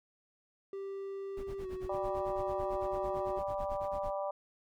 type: tone with pitch glide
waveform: triangle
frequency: 392 to 373 Hz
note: G4 to F#4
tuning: 0 to +14 cents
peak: -36 dBFS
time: 0.73-3.39 s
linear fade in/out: 2 ms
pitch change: -86 cents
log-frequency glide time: 1.61-1.67 s
type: noise with tremolo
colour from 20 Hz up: brown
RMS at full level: -43 dBFS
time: 1.37-4.12 s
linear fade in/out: 0 ms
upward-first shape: sine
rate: 9 Hz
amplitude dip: 100%
type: harmonic tone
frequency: 196 Hz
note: G3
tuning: in tune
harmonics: 3 / 4 / 5 / 6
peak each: -35 / -40 / -42 / -45 dBFS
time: 1.89-4.31 s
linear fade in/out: 5 ms
effects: none